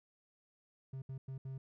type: tone bursts at uneven times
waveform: triangle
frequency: 133 Hz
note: C3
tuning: 29 cents sharp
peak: -39 dBFS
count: 4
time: 0.93-1.02 / 1.09-1.18 / 1.28-1.38 / 1.45-1.58 s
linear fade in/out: 5 ms
effects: none